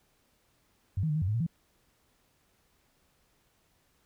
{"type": "tone with pitch steps", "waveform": "sine", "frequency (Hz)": [96.2, 158.2, 150.2, 157.1, 91.9, 105.9, 116.7, 166.4], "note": ["G2", "D#3", "D3", "D#3", "F#2", "G#2", "A#2", "E3"], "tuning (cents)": [-32, 29, 39, 17, -11, 34, 2, 17], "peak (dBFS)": -26, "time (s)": [0.97, 1.466], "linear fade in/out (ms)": 5, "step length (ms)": 62, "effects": ["pink hiss -70 dBFS RMS until 4.05 s"]}